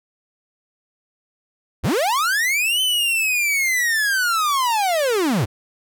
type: linear two-way sweep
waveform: 45% pulse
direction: up then down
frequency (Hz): 43.65 to 3073 to 83.2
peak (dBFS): -17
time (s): 1.83-5.46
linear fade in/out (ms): 20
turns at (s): 2.81
effects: none